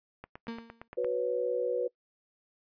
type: click train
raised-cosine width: 0.5 ms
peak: -28 dBFS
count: 8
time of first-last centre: 0.24-1.046 s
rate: 8.69 Hz
type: tone with exponential decay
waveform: 35% pulse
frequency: 230.4 Hz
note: A#3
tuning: 20 cents flat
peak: -32 dBFS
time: 0.48-0.88 s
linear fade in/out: 2 ms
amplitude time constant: 85 ms
type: chord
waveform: sine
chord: F# suspended fourth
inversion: none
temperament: equal with one note detuned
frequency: 368.3 / 493.9 / 554.4 Hz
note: F#4 / B4 / C#5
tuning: -8 / 0 / 0 cents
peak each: -35 / -29 / -35 dBFS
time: 0.97-1.88 s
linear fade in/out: 10 ms
effects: noise-tail reverb RT60 0.1 s tail -23 dB re dry + resampled to 11025 Hz